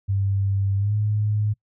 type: tone with pitch glide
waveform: sine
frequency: 98.4 to 105.46 Hz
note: G2 to G#2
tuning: +7 to +27 cents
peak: -19 dBFS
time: 0.08-1.54 s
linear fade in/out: 20 ms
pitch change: +120 cents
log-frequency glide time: 0.77-0.94 s
effects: noise-tail reverb RT60 0.1 s tail -24 dB re dry